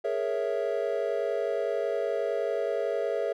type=chord; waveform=triangle; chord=A# half-diminished seventh; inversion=third; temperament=equal; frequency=415.3 / 466.2 / 554.4 / 659.3 Hz; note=G#4 / A#4 / C#5 / E5; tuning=0 / 0 / 0 / 0 cents; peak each=-30 dBFS; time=0.04-3.33 s; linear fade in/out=10 ms; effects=none